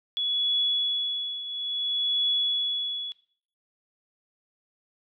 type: tone with tremolo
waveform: sine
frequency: 3389 Hz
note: G#7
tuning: 34 cents sharp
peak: -21 dBFS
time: 0.17-3.12 s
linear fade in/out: 0 ms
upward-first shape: triangle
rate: 0.59 Hz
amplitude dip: 75%
effects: noise-tail reverb RT60 0.5 s tail -17 dB re dry